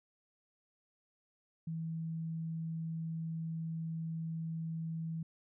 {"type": "tone", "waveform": "sine", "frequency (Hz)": 162.7, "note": "E3", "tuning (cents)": -22, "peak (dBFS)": -36, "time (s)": [1.67, 5.23], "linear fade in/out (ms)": 5, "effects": []}